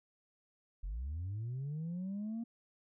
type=linear sweep; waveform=sine; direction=up; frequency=41.2 to 235.1 Hz; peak=-35 dBFS; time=0.83-2.44 s; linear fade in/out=10 ms; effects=tanh soft clip ceiling -35 dBFS